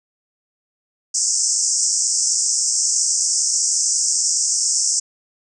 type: band-pass noise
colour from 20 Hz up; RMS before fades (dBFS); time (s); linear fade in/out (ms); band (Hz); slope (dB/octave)
white; -19; 1.14-5; 10; 5200 to 8300; 96
effects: none